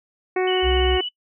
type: harmonic tone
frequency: 370 Hz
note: F#4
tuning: in tune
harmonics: 1 / 2 / 3 / 4 / 5 / 6 / 7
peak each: -19 / -26 / -33 / -36 / -32 / -31 / -42 dBFS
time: 0.36-1.01 s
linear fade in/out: 5 ms
type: tone with vibrato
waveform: sine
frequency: 2960 Hz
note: F#7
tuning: in tune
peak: -25 dBFS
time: 0.47-1.09 s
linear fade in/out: 10 ms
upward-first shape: sine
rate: 15 Hz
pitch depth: 22 cents each way
type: tone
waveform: sine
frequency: 65.41 Hz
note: C2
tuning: in tune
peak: -20 dBFS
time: 0.62-0.99 s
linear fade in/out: 50 ms
effects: noise-tail reverb RT60 0.1 s tail -24 dB re dry